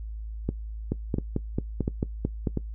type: two click trains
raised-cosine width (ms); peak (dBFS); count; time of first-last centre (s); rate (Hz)
3; -13 / -12; 4 / 8; 0.49-2.573 / 0.92-2.472; 1.44 / 4.51
effects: noise-tail reverb RT60 0.1 s tail -19 dB re dry + added 54 Hz sine -33 dBFS peak until 2.74 s